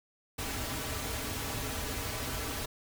pink noise with comb filter, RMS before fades -36 dBFS, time 0.38-2.66 s, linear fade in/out 10 ms, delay 5.6 ms, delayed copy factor -0.7, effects none

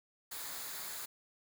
white noise with comb filter, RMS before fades -43 dBFS, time 0.31-1.06 s, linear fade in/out 10 ms, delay 0.35 ms, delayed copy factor -0.5, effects none

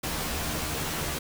pink noise with comb filter, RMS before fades -31 dBFS, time 0.03-1.19 s, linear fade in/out 10 ms, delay 13 ms, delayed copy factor +0.75, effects none

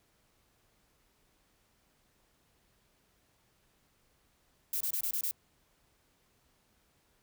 violet noise bursts, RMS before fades -33 dBFS, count 6, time 4.73-5.311 s, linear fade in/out 2 ms, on 76 ms, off 25 ms, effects pink hiss -71 dBFS RMS until 7.22 s

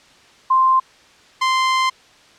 sine / sawtooth tone pair in turn, 1046.5 / 1042.6 Hz, C6 / C6, 0 / -6 cents, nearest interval unison, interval 6 cents, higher first, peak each -11 dBFS, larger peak neither, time 0.5-0.8 / 1.41-1.9 s, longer second, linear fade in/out 10 ms, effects white hiss -49 dBFS RMS until 2.38 s + low-pass 5000 Hz 12 dB/octave

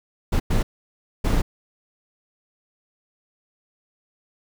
brown noise bursts at uneven times, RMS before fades -19 dBFS, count 3, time 0.32-0.4 / 0.5-0.63 / 1.24-1.42 s, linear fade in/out 10 ms, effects none

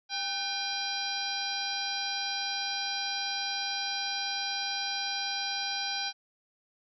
harmonic tone with a mistuned harmonic, 801 Hz, G5, 37 cents sharp, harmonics 1 / 2 / 3 / 4 / 5 / 6 / 7, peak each -38 / -39 / -40 / -40 / -36 / -37 / -40 dBFS, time 0.09-6.13 s, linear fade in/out 50 ms, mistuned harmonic 2, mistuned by -82 cents, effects none

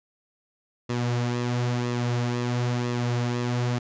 sawtooth tone with flanger, 121.6 Hz, B2, 26 cents flat, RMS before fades -26 dBFS, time 0.89-3.79 s, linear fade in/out 10 ms, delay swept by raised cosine 1.3 to 6.9 ms, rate 1 Hz, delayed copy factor -0.55, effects resampled to 16000 Hz

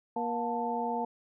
harmonic tone with a mistuned harmonic, 237.2 Hz, A#3, 30 cents sharp, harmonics 1 / 2 / 3 / 4, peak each -36 / -36 / -35 / -33 dBFS, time 0.16-1.05 s, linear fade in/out 5 ms, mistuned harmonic 4, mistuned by -120 cents, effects none

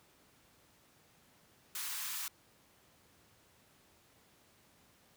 white high-pass noise, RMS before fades -40 dBFS, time 1.75-2.28 s, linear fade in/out 2 ms, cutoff 900 Hz, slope 48 dB/octave, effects pink hiss -66 dBFS RMS until 5.16 s + high-pass 80 Hz 12 dB/octave

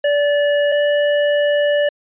square tone pair in turn, 580 / 584 Hz, D5 / D5, -22 / -10 cents, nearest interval unison, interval 12 cents, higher second, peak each -14 dBFS, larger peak neither, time 0.04-0.72 / 0.72-1.89 s, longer second, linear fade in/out 5 ms, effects resampled to 8000 Hz

